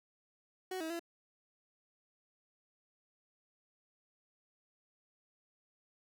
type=tone with pitch steps; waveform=30% pulse; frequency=372.3 / 321 / 338.2 Hz; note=F#4 / E4 / E4; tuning=+11 / -46 / +44 cents; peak=-35 dBFS; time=0.71-0.995 s; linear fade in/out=5 ms; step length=95 ms; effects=none